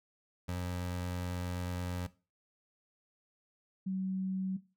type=tone pair in turn; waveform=25% pulse / sine; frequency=89.2 / 189.01 Hz; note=F2 / F#3; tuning=+37 / +37 cents; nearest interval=octave + minor second; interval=1300 cents; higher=second; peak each=-31 / -32 dBFS; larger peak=first; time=0.48-2.07 / 3.86-4.57 s; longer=first; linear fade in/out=10 ms; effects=noise-tail reverb RT60 0.3 s tail -17 dB re dry